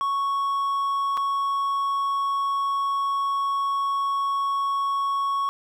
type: tone with dropouts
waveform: triangle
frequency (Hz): 1108.7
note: C#6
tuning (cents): 0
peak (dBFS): -20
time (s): 0.01-5.49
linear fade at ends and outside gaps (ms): 0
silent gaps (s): 1.171-1.175
effects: none